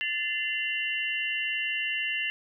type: tone cluster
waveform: sine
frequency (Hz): 1756 / 2069 / 2762 / 2991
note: A6 / C7 / F7 / F#7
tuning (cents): -4 / -20 / -20 / +18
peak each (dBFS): -34 / -34 / -30 / -36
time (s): 0.01-2.3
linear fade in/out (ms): 0
effects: none